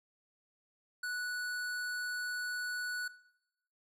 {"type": "tone with hard clipping", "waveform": "sine", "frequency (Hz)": 1476, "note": "F#6", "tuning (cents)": -5, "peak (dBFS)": -37, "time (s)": [1.03, 3.08], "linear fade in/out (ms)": 5, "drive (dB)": 14, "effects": ["noise-tail reverb RT60 0.8 s tail -17 dB re dry"]}